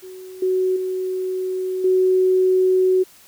sine tone with level steps, 372.3 Hz, F#4, 11 cents sharp, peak -34 / -16 / -21 / -13 dBFS, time 0.02-3.04 s, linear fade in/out 20 ms, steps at 0.42 / 0.76 / 1.84 s, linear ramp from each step 5 ms, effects white hiss -49 dBFS RMS until 3.27 s

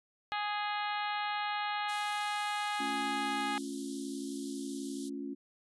harmonic tone, 415.3 Hz, G#4, in tune, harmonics 2 / 3 / 4 / 5 / 6 / 7 / 8 / 9 / 10, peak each -35 / -39 / -41 / -43 / -45 / -46 / -47 / -48 / -49 dBFS, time 0.32-3.58 s, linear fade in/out 0 ms
white high-pass noise, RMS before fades -47 dBFS, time 1.88-5.1 s, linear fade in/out 20 ms, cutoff 3100 Hz, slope 96 dB/octave
sine chord, A augmented, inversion none, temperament equal with one note detuned, 218.5 / 277.2 / 349.2 Hz, A3 / C#4 / E#4, -12 / 0 / 0 cents, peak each -44 / -38 / -44 dBFS, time 2.79-5.35 s, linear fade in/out 20 ms
effects resampled to 24000 Hz

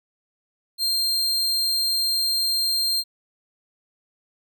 40% pulse tone, 4186 Hz, C8, in tune, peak -19 dBFS, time 0.78-3.04 s, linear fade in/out 50 ms, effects none

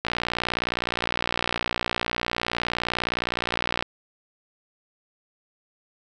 click train, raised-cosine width 0.3 ms, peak -8 dBFS, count 226, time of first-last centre 0.05-3.825 s, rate 59.6 Hz, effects none

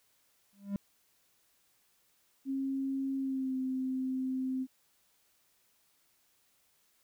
triangle tone with exponential growth, 200 Hz, G3, 35 cents sharp, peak -26 dBFS, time 0.53-0.76 s, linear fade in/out 0 ms, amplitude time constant 49 ms
sine tone with pitch glide, 270 to 260.2 Hz, C#4 to C4, -45 to -9 cents, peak -31 dBFS, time 2.45-4.67 s, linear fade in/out 50 ms, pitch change -64 cents, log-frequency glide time 3.17-3.56 s
effects white hiss -71 dBFS RMS until 7.03 s

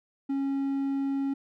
triangle tone, 274.6 Hz, C#4, 16 cents flat, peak -24 dBFS, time 0.29-1.34 s, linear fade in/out 10 ms, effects none

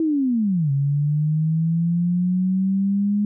sine linear two-way sweep, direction down then up, 329.6 to 137.3 to 207.7 Hz, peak -17 dBFS, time 0-3.25 s, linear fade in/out 2 ms, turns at 0.71 s, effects none

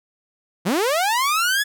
sawtooth linear sweep, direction up, 151.9 to 1722 Hz, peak -14 dBFS, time 0.65-1.64 s, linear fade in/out 20 ms, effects none

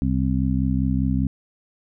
harmonic tone, 65 Hz, C2, 11 cents flat, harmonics 1 / 2 / 3 / 4, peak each -24 / -24 / -24 / -24 dBFS, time 0.02-1.27 s, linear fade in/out 0 ms, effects none

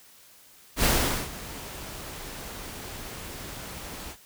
pink noise with ADSR envelope, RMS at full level -21 dBFS, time 0.76-4.17 s, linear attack 83 ms, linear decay 440 ms, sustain -18 dB, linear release 65 ms, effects white hiss -54 dBFS RMS until 4.25 s

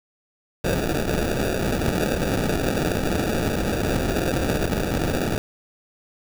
blue noise with sample-and-hold, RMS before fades -23 dBFS, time 0.64-5.38 s, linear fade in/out 0 ms, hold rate 1050 Hz, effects none

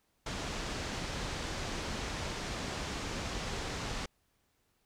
pink low-pass noise, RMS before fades -38 dBFS, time 0.26-4.06 s, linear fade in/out 5 ms, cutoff 7000 Hz, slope 24 dB/octave, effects pink hiss -75 dBFS RMS until 4.85 s

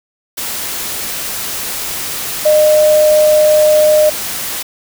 sine tone in noise, 610 Hz, D#5, 34 cents flat, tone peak -6 dBFS, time 2.45-4.1 s, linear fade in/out 10 ms, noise white, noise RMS -21 dBFS, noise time 0.37-4.63 s, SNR +12 dB, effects none

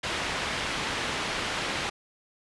white low-pass noise, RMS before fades -31 dBFS, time 0.03-1.9 s, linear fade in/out 10 ms, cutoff 3000 Hz, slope 12 dB/octave, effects resampled to 24000 Hz

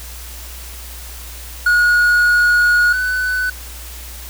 triangle tone pair in turn, 1448 / 1499.2 Hz, F#6 / F#6, -38 / +22 cents, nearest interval minor second, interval 60 cents, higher second, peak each -8 / -14 dBFS, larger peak first, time 1.66-2.93 / 2.93-3.5 s, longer first, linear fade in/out 5 ms, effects added 60 Hz sine -32 dBFS peak until 4.29 s + white hiss -35 dBFS RMS until 4.29 s

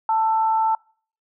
sine tone pair together, 886 / 1327.5 Hz, A5 / E6, +12 / +12 cents, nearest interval perfect fifth, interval 700 cents, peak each -17 / -29 dBFS, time 0.09-0.75 s, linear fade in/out 2 ms, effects noise-tail reverb RT60 0.5 s tail -26 dB re dry

